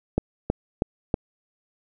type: click train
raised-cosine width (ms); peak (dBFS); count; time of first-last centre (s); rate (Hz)
2; -7; 4; 0.18-1.142; 3.12
effects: none